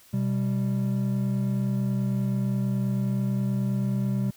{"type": "tone pair together", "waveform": "triangle", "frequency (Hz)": [126.95, 196.3], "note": ["B2", "G3"], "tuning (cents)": [48, 3], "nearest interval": "minor sixth", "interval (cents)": 755, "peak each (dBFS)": -24, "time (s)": [0.13, 4.31], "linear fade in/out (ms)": 10, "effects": ["white hiss -55 dBFS RMS until 4.36 s"]}